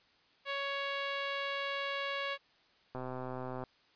10% pulse tone, 557 Hz, C#5, 8 cents sharp, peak -26 dBFS, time 0.45-2.38 s, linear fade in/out 50 ms
click train, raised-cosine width 1 ms, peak -27 dBFS, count 89, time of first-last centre 2.95-3.638 s, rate 128 Hz
effects white hiss -67 dBFS RMS until 3.95 s + resampled to 11025 Hz

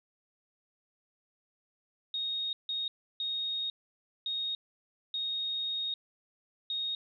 sine tone bursts at uneven times, 3729 Hz, A#7, in tune, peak -31 dBFS, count 6, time 2.14-2.53 / 2.69-2.88 / 3.2-3.7 / 4.26-4.55 / 5.14-5.94 / 6.7-6.95 s, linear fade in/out 2 ms, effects none

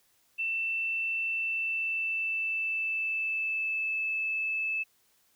sine tone with pitch glide, 2673 to 2618 Hz, E7 to E7, +23 to -13 cents, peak -28 dBFS, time 0.38-4.84 s, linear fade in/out 20 ms, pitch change -36 cents, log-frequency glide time 1.26-3.98 s, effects white hiss -68 dBFS RMS until 5.35 s

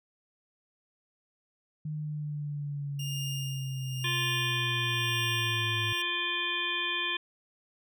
sine linear sweep, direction down, 153.4 to 109.3 Hz, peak -32 dBFS, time 1.85-5.93 s, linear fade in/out 5 ms
sawtooth tone with tremolo, 2821 Hz, F7, 17 cents sharp, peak -32 dBFS, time 2.99-6.02 s, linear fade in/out 5 ms, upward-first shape sine, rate 1 Hz, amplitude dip 65%
harmonic tone, 349.2 Hz, F4, in tune, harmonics 1 / 3 / 5 / 7 / 9 / 10, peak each -42 / -38 / -35 / -34 / -34 / -36 dBFS, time 4.04-7.17 s, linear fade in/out 5 ms
effects none

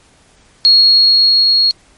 sine tone with level ramp, 4305 Hz, C8, 49 cents sharp, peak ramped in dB -4 to -8 dBFS, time 0.65-1.71 s, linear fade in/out 0 ms, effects pink hiss -49 dBFS RMS until 1.97 s + MP3 48 kbps

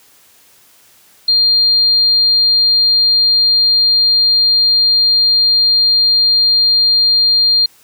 sine tone, 4200 Hz, C8, 6 cents sharp, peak -8 dBFS, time 1.28-7.66 s, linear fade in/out 5 ms, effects white hiss -48 dBFS RMS until 7.83 s + high-pass 60 Hz 12 dB/octave

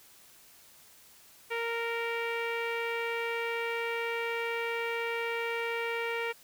sawtooth tone with low-pass filter, 464.2 Hz, A#4, 7 cents flat, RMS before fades -33 dBFS, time 1.5-6.33 s, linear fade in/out 20 ms, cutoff 2400 Hz, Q 3.5, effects white hiss -57 dBFS RMS until 6.43 s

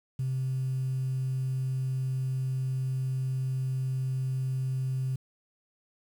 sine tone, 130.81 Hz, C3, in tune, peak -26 dBFS, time 0.19-5.16 s, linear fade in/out 5 ms, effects tanh soft clip ceiling -24 dBFS + 9-bit

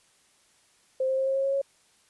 sine tone with pitch steps, 523.3 / 527.9 / 532.4 / 537.1 / 541.8 / 546.5 / 551.2 Hz, C5 / C5 / C5 / C5 / C#5 / C#5 / C#5, 0 / +15 / +30 / +45 / -40 / -25 / -10 cents, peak -23 dBFS, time 1-1.616 s, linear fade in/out 5 ms, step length 88 ms, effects white hiss -63 dBFS RMS until 2.09 s + resampled to 24000 Hz

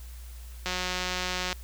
click train, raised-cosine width 0.2 ms, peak -13 dBFS, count 159, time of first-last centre 0.66-1.528 s, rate 182 Hz, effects added 60 Hz sine -40 dBFS peak until 1.63 s + white hiss -53 dBFS RMS until 1.63 s

